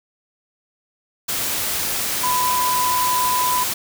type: tone in noise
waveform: sine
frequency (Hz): 998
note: B5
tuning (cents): +18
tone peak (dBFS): -18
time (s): 2.23-3.64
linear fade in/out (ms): 10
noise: white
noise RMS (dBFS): -23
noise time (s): 1.28-3.74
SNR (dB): +2
effects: none